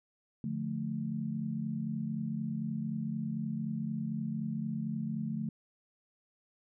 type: chord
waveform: sine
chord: D minor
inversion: none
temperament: just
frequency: 146.83 / 176.2 / 220.2 Hz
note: D3 / F3 / A3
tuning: 0 / +16 / +2 cents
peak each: -38 / -39 / -35 dBFS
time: 0.44-5.49 s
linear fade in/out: 2 ms
effects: none